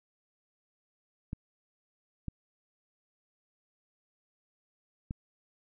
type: clicks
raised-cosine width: 5 ms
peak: -23 dBFS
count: 3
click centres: 1.331 / 2.283 / 5.109 s
effects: none